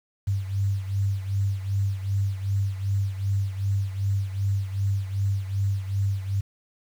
sine beating tone pair, 98 / 100.6 Hz, G2 / G2, 0 / +45 cents, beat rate 2.6 Hz, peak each -24 / -29 dBFS, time 0.27-6.41 s, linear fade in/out 10 ms, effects 8-bit

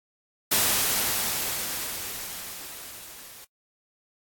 white noise with level ramp, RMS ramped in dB -21 to -46 dBFS, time 0.51-3.45 s, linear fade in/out 10 ms, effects noise-tail reverb RT60 0.1 s tail -24 dB re dry + AAC 64 kbps

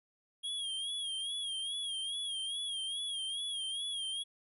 square tone with vibrato, 3266 Hz, G#7, 30 cents flat, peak -36 dBFS, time 0.43-4.24 s, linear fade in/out 20 ms, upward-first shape sine, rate 2.4 Hz, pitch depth 74 cents each way, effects resampled to 32000 Hz

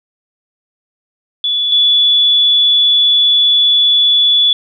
sine tone pair in turn, 3435 / 3435 Hz, A7 / A7, -42 / -42 cents, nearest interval unison, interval 0 cents, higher neither, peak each -12 / -7 dBFS, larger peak second, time 1.44-1.72 / 1.72-4.53 s, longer second, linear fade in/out 2 ms, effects none

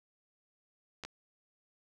clicks, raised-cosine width 0.2 ms, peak -24 dBFS, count 2, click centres 1.037 / 1.05 s, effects none

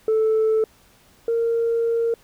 sine tone pair in turn, 439.1 / 462.1 Hz, A4 / A#4, -4 / -15 cents, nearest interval minor second, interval 89 cents, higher second, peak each -14 / -17 dBFS, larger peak first, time 0.08-0.64 / 1.28-2.14 s, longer second, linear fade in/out 2 ms, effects tanh soft clip ceiling -14 dBFS + pink hiss -55 dBFS RMS until 2.23 s

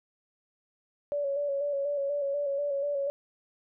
sine tone with vibrato, 567 Hz, C#5, 39 cents sharp, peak -27 dBFS, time 1.12-3.1 s, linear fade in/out 0 ms, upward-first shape square, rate 4.1 Hz, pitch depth 34 cents each way, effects none

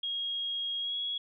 sine tone with pitch glide, 3275 to 3336 Hz, G#7 to G#7, -25 to +7 cents, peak -31 dBFS, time 0.03-1.18 s, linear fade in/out 5 ms, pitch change +32 cents, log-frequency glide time 0.8-0.95 s, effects none

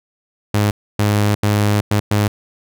sawtooth tone bursts at uneven times, 103.83 Hz, G#2, in tune, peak -9 dBFS, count 5, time 0.54-0.71 / 0.99-1.35 / 1.43-1.81 / 1.91-2 / 2.11-2.28 s, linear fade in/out 5 ms, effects none

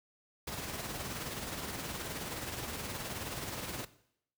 pink noise with tremolo, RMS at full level -38 dBFS, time 0.47-3.85 s, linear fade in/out 5 ms, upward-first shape sine, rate 19 Hz, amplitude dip 40%, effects noise-tail reverb RT60 0.7 s tail -17 dB re dry + high-pass 60 Hz 12 dB/octave

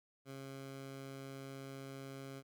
15% pulse tone, 135.8 Hz, C#3, 35 cents flat, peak -40 dBFS, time 0.25-2.43 s, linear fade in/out 50 ms, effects none

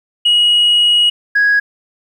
sine tone pair in turn, 2900 / 1658.4 Hz, F#7 / G#6, -35 / -3 cents, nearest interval minor seventh, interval 968 cents, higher first, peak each -6 / -7 dBFS, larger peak first, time 0.25-1.1 / 1.35-1.6 s, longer first, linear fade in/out 10 ms, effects tanh soft clip ceiling -6 dBFS + 8-bit

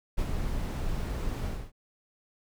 brown noise with ADSR envelope, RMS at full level -27 dBFS, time 0.17-1.72 s, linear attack 21 ms, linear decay 58 ms, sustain -4 dB, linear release 250 ms, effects none

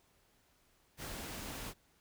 pink noise, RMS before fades -44 dBFS, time 0.97-1.74 s, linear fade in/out 50 ms, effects pink hiss -71 dBFS RMS until 2 s

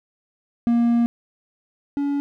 triangle tone pair in turn, 235.6 / 283.8 Hz, A#3 / C#4, +19 / +41 cents, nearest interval minor third, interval 322 cents, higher second, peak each -13 / -18 dBFS, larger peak first, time 0.67-1.06 / 1.97-2.2 s, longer first, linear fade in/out 0 ms, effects none

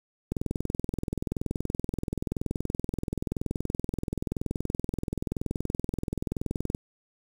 click train, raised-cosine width 3 ms, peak -16 dBFS, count 136, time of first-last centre 0.32-6.749 s, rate 21 Hz, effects 7-bit

